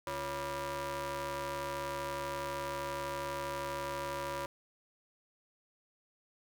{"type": "ring-modulated tone", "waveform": "sawtooth", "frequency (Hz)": 208.8, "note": "G#3", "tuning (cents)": 10, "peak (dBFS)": -29, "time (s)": [0.07, 4.46], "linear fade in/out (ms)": 2, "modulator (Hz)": 767, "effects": ["10-bit"]}